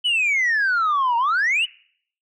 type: exponential two-way sweep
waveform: sine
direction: down then up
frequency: 3032 to 916 to 3032 Hz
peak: -15 dBFS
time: 0.04-1.66 s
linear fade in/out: 20 ms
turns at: 1.17 s
effects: noise-tail reverb RT60 0.6 s tail -24 dB re dry + tanh soft clip ceiling -15 dBFS